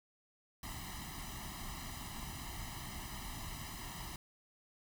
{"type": "noise with comb filter", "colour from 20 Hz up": "pink", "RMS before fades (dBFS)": -45, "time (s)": [0.63, 4.16], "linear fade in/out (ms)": 2, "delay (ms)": 1, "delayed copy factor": 1, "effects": []}